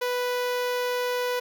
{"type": "tone with notch filter", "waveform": "sawtooth", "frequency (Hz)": 493.9, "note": "B4", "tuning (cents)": 0, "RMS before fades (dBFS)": -27, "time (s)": [0.01, 1.4], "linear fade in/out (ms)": 10, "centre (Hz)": 8100, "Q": 1.7, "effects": []}